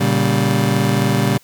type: chord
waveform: 30% pulse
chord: G diminished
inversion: first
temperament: just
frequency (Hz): 117.6 / 141.12 / 196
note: Bb2 / Db3 / G3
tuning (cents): +16 / +31 / 0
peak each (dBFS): -16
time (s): 0-1.38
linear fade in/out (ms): 10
effects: white hiss -51 dBFS RMS until 1.43 s